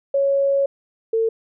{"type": "tone pair in turn", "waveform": "sine", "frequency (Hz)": [554, 449.6], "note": ["C#5", "A4"], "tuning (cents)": [-1, 37], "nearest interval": "major third", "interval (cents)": 362, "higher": "first", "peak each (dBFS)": [-15, -16], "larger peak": "first", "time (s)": [[0.14, 0.66], [1.13, 1.29]], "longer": "first", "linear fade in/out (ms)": 5, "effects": []}